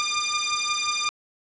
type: beating tone pair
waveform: 10% pulse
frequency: 1200 / 1205.6 Hz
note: D6 / D6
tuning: +37 / +45 cents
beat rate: 5.6 Hz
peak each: -18 dBFS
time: 0-1.09 s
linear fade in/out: 0 ms
effects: resampled to 16000 Hz + 7-bit